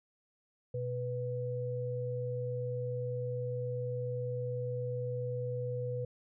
sine tone pair together, 123.47 / 493.9 Hz, B2 / B4, 0 / 0 cents, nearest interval 2 octaves, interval 2400 cents, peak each -36 / -36 dBFS, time 0.74-6.05 s, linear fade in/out 5 ms, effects none

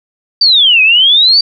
sine exponential two-way sweep, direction down then up, 4699 to 2489 to 4699 Hz, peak -4 dBFS, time 0.41-1.41 s, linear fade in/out 5 ms, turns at 0.82 s, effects none

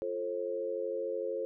sine chord, F major, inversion none, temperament equal with one note detuned, 349.2 / 440 / 533.3 Hz, F4 / A4 / C5, 0 / 0 / +33 cents, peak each -40 / -36 / -35 dBFS, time 0.02-1.45 s, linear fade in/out 0 ms, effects none

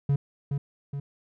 triangle tone with echo, 140.7 Hz, C#3, 26 cents sharp, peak -18 dBFS, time 0.09-0.16 s, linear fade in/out 5 ms, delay 420 ms, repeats 2, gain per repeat -5 dB, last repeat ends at 1 s, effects none

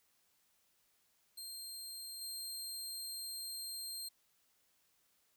20% pulse tone with level steps, 4186 Hz, C8, in tune, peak -39 / -36 dBFS, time 1.37-4.09 s, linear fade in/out 10 ms, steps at 2.21 s, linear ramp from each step 5 ms, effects white hiss -75 dBFS RMS until 5.36 s

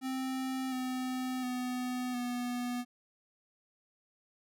square tone with pitch steps, 261.6 / 255.9 / 250.4 / 244.9 Hz, C4 / C4 / B3 / B3, 0 / -38 / +24 / -14 cents, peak -34 dBFS, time 0.01-2.85 s, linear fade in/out 50 ms, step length 710 ms, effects none

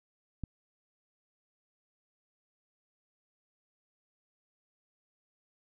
click, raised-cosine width 5 ms, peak -24 dBFS, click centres 0.437 s, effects none

